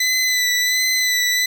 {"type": "tone with vibrato", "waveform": "20% pulse", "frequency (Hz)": 2001, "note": "B6", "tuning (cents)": 22, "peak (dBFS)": -11, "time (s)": [0, 1.46], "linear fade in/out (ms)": 5, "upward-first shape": "sine", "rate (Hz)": 1.4, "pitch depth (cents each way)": 27, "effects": []}